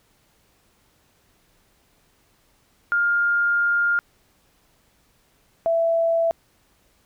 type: tone pair in turn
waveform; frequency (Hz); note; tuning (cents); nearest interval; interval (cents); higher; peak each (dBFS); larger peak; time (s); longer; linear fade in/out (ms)
sine; 1408 / 664.5; F6 / E5; +14 / +14; octave + minor second; 1300; first; -17; neither; 2.92-3.99 / 5.66-6.31; first; 0
effects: pink hiss -62 dBFS RMS until 7.05 s